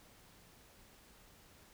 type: silence
effects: pink hiss -62 dBFS RMS until 1.73 s